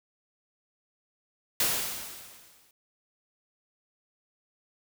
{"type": "noise with exponential decay", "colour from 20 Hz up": "white", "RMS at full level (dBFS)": -24, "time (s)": [1.6, 2.71], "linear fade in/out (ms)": 2, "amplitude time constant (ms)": 240, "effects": []}